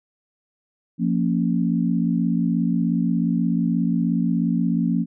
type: chord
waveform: sine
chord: Bb minor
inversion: second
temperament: equal with one note detuned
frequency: 174.61 / 231.3 / 277.2 Hz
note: F3 / Bb3 / Db4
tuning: 0 / -13 / 0 cents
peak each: -21 / -22 / -25 dBFS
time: 0.98-5.06 s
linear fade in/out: 50 ms
effects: none